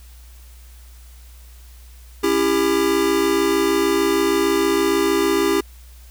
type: chord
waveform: square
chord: C# diminished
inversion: none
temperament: just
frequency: 277.2 / 332.6 / 399.1 Hz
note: C#4 / E4 / G4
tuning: 0 / +16 / +31 cents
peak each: -25 / -21 / -19 dBFS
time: 2.23-5.61 s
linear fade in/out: 10 ms
effects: added 60 Hz sine -40 dBFS peak until 6.1 s + white hiss -51 dBFS RMS until 6.1 s